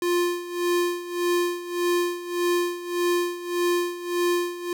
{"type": "tone with tremolo", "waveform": "square", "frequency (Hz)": 350.5, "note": "F4", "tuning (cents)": 6, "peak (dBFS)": -20, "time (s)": [0.02, 4.73], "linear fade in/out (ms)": 2, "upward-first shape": "sine", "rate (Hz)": 1.7, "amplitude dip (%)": 80, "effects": []}